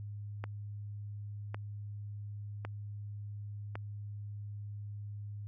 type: click train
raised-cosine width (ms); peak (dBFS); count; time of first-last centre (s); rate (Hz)
0.5; -25; 4; 0.44-3.755; 0.905
effects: added 103 Hz sine -40 dBFS peak until 5.47 s